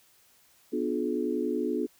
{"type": "chord", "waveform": "sine", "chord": "B diminished seventh", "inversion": "none", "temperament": "just", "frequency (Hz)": [246.9, 296.3, 355.6, 426.7], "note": ["B3", "D4", "F4", "Ab4"], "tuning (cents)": [0, 15, 31, 47], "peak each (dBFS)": -32, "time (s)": [0.72, 1.87], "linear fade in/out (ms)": 20, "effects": ["white hiss -62 dBFS RMS until 1.99 s"]}